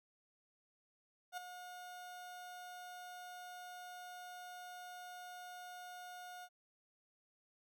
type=tone with ADSR envelope; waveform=30% pulse; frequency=720 Hz; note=F#5; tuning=47 cents flat; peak=-37 dBFS; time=1.32-6.49 s; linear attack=54 ms; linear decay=8 ms; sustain=-9 dB; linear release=55 ms; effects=none